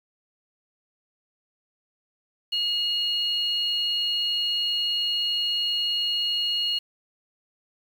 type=tone pair together; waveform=sine; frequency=2875 / 4308 Hz; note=F7 / C8; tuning=+50 / +50 cents; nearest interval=perfect fifth; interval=700 cents; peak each=-24 / -28 dBFS; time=2.52-6.79 s; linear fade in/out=10 ms; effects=8-bit